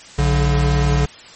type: tone pair together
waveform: square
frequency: 60.38 / 143.6 Hz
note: B1 / D3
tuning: -38 / -39 cents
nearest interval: octave + minor third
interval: 1499 cents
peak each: -17 dBFS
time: 0.18-1.06 s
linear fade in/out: 10 ms
effects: white hiss -40 dBFS RMS until 1.35 s + MP3 32 kbps